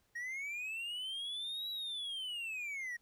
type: linear two-way sweep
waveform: triangle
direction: up then down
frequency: 1864.7 to 3922 to 1864.7 Hz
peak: -37 dBFS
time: 0.15-2.97 s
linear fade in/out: 10 ms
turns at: 1.7 s
effects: pink hiss -75 dBFS RMS until 3.01 s